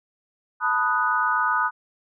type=chord; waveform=sine; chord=B dominant seventh; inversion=third; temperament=equal; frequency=880 / 987.8 / 1244.5 / 1480 Hz; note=A5 / B5 / D#6 / F#6; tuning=0 / 0 / 0 / 0 cents; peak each=-28 / -26 / -23 / -24 dBFS; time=0.6-1.71 s; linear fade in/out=50 ms; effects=none